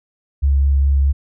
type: tone with vibrato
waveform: sine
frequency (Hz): 69.3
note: C#2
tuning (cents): 0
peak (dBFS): -11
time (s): 0.42-1.13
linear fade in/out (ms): 20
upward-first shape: sine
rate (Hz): 4.8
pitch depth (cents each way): 12
effects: none